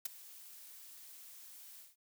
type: noise with ADSR envelope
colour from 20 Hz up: blue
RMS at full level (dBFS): -35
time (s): 0.05-1.96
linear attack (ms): 7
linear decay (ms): 13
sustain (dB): -19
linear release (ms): 170
effects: none